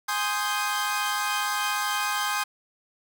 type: chord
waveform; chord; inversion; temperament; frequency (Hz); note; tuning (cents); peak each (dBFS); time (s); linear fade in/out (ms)
sawtooth; Ab major seventh; none; equal; 830.6 / 1046.5 / 1244.5 / 1568; Ab5 / C6 / Eb6 / G6; 0 / 0 / 0 / 0; -27; 0.08-2.44; 10
effects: none